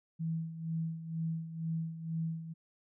sine tone with tremolo, 162.9 Hz, E3, 20 cents flat, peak -31 dBFS, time 0.19-2.54 s, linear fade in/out 20 ms, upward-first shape sine, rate 2.1 Hz, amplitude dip 70%, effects none

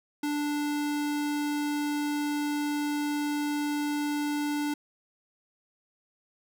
square tone, 293.7 Hz, D4, in tune, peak -28 dBFS, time 0.23-4.74 s, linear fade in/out 5 ms, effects none

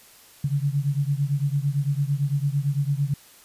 sine beating tone pair, 138.59 / 147.49 Hz, C#3 / D3, 0 / +8 cents, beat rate 8.9 Hz, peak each -23 / -25 dBFS, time 0.44-3.14 s, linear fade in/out 5 ms, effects white hiss -51 dBFS RMS until 3.44 s + resampled to 32000 Hz

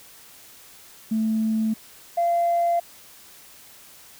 sine tone pair in turn, 220 / 687.8 Hz, A3 / F5, 0 / -27 cents, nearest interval octave + minor sixth, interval 1973 cents, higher second, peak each -19 / -17 dBFS, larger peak second, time 1.11-1.74 / 2.17-2.8 s, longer neither, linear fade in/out 10 ms, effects tanh soft clip ceiling -15 dBFS + white hiss -48 dBFS RMS until 4.19 s

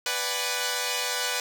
5% pulse chord, G# half-diminished seventh, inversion first, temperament equal with one note detuned, 493.9 / 587.3 / 740 / 823.9 Hz, B4 / D5 / F#5 / G#5, 0 / 0 / 0 / -14 cents, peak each -18 / -21 / -22 / -22 dBFS, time 0.06-1.4 s, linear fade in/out 2 ms, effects none

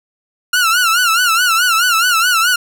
sawtooth tone with vibrato, 1398 Hz, F6, 1 cent sharp, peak -7 dBFS, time 0.53-2.56 s, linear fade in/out 5 ms, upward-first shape sine, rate 4.7 Hz, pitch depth 120 cents each way, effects none

